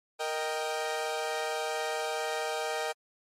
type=chord; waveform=sawtooth; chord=Eb major; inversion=second; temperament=equal; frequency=466.2 / 622.3 / 784 Hz; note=Bb4 / Eb5 / G5; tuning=0 / 0 / 0 cents; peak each=-31 dBFS; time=0.19-2.93 s; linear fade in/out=20 ms; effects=low-pass 10000 Hz 12 dB/octave + MP3 64 kbps